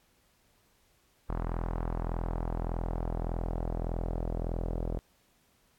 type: tone with low-pass filter sweep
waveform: sawtooth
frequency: 41.69 Hz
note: E1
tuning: 20 cents sharp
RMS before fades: -33 dBFS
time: 1.29-4.99 s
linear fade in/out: 0 ms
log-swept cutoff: 1100 to 570 Hz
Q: 1.9
effects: pink hiss -68 dBFS RMS until 5.78 s + AAC 64 kbps